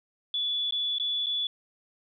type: tone with dropouts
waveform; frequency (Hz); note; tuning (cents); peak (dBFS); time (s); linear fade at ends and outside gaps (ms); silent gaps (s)
sine; 3438; A7; -41; -26; 0.34-1.47; 2; 0.709-0.723 / 0.984-0.998 / 1.261-1.267
effects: none